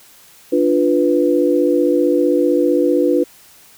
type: chord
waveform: sine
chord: B diminished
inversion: first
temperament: equal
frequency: 293.7 / 349.2 / 493.9 Hz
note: D4 / F4 / B4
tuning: 0 / 0 / 0 cents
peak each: -16 dBFS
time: 0.52-3.24 s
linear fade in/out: 10 ms
effects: white hiss -46 dBFS RMS until 3.77 s

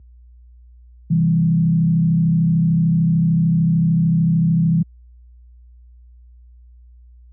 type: tone with frequency modulation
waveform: sine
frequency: 164.81 Hz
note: E3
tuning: in tune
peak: -12 dBFS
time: 1.1-4.83 s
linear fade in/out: 10 ms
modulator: 33.4 Hz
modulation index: 0.75
effects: added 60 Hz sine -33 dBFS peak until 7.32 s + high-pass 100 Hz 12 dB/octave

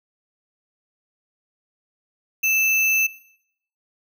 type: tone with sample-and-hold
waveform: sine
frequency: 2637 Hz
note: E7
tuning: in tune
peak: -17 dBFS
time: 2.43-3.07 s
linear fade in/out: 10 ms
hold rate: 8820 Hz
effects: noise-tail reverb RT60 0.7 s tail -18 dB re dry

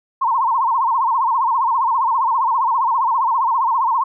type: tone with vibrato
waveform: sine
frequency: 987.8 Hz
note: B5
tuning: in tune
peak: -14 dBFS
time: 0.21-4.04 s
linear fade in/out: 10 ms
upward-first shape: sine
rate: 15 Hz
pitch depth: 170 cents each way
effects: none

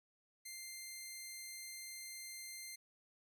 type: tone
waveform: 10% pulse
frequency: 2093 Hz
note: C7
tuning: in tune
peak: -38 dBFS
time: 0.45-2.76 s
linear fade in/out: 10 ms
effects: none

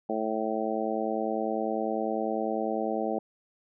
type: harmonic tone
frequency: 110 Hz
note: A2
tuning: in tune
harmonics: 2 / 3 / 4 / 5 / 6 / 7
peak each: -34 / -34 / -34 / -34 / -34 / -34 dBFS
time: 0.09-3.19 s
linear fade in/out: 5 ms
effects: none

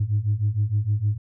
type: beating tone pair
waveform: sine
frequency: 101.1 / 107.6 Hz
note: G#2 / A2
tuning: -46 / -38 cents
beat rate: 6.5 Hz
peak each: -23 / -21 dBFS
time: 0-1.18 s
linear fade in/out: 10 ms
effects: tanh soft clip ceiling -14 dBFS

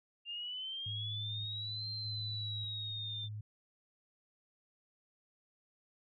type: exponential two-way sweep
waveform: sine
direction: up then down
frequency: 2785 to 4162 to 3563 Hz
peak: -39 dBFS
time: 0.25-3.29 s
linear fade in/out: 50 ms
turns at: 1.89 s
type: tone with tremolo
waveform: sine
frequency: 105.9 Hz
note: G#2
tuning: 34 cents sharp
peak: -40 dBFS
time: 0.86-3.41 s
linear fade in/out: 5 ms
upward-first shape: square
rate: 0.84 Hz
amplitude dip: 35%
effects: none

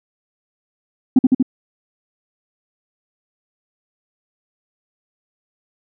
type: tone with echo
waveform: sine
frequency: 257.5 Hz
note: C4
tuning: 28 cents flat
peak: -4 dBFS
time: 1.16-1.19 s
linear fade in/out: 5 ms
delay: 79 ms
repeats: 3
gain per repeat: -2 dB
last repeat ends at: 1.427 s
effects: tanh soft clip ceiling -3 dBFS

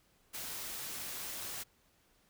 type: noise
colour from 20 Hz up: white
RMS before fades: -42 dBFS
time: 0.33-1.64 s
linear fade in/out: 20 ms
effects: pink hiss -70 dBFS RMS until 2.29 s

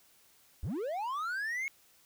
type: linear sweep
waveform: triangle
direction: up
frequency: 51.5 to 2209 Hz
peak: -31 dBFS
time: 0.63-1.68 s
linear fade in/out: 0 ms
effects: white hiss -64 dBFS RMS until 2.05 s

